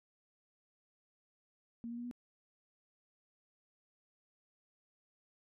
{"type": "tone with pitch steps", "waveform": "sine", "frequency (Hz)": [233.1, 236.6, 240.2, 243.8], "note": ["A#3", "A#3", "B3", "B3"], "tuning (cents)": [0, 26, -48, -22], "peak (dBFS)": -40, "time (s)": [1.84, 2.112], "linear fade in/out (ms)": 0, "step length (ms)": 68, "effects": []}